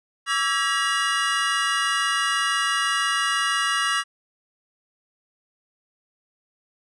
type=tone cluster; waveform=square; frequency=1144 / 1322 / 1639 / 1922 / 2848 Hz; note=D6 / E6 / G#6 / B6 / F7; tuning=-46 / +5 / -23 / -48 / +33 cents; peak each=-28 dBFS; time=0.26-4.04 s; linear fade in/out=50 ms; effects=resampled to 22050 Hz